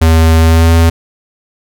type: tone with pitch glide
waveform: square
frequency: 81.1 to 82.8 Hz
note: E2 to E2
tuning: -28 to +8 cents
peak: -5 dBFS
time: 0.01-0.9 s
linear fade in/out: 10 ms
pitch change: +36 cents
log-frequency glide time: 0.38-0.73 s
effects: none